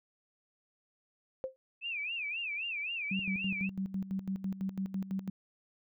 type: tone with exponential decay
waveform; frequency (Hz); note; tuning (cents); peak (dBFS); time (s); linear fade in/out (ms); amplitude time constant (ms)
sine; 524; C5; +2; -29; 1.44-1.56; 0; 25
type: tone with vibrato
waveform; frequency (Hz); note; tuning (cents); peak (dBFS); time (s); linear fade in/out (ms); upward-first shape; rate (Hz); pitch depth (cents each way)
sine; 2533; D#7; +30; -34; 1.81-3.7; 50; sine; 3.8; 180
type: tone with tremolo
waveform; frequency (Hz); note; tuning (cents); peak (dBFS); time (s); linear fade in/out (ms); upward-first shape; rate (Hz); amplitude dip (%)
sine; 192.1; G3; -35; -31; 3.11-5.3; 5; square; 6; 75
effects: none